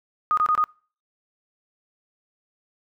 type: tone bursts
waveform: sine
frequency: 1237 Hz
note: D#6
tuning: 10 cents flat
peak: -17 dBFS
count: 4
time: 0.31-0.64 s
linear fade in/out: 0 ms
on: 63 ms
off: 26 ms
effects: noise-tail reverb RT60 0.4 s tail -26 dB re dry